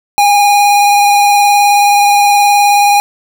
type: tone with vibrato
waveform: square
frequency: 816 Hz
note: G#5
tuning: 31 cents flat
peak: -6 dBFS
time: 0.18-3 s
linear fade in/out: 0 ms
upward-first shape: sine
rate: 19 Hz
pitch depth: 15 cents each way
effects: none